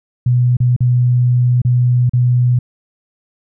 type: tone with dropouts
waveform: sine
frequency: 123.47 Hz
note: B2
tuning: in tune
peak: -9 dBFS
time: 0.26-2.59 s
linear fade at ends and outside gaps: 5 ms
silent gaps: 0.569-0.602 / 0.764-0.805 / 1.618-1.649 / 2.095-2.134 s
effects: none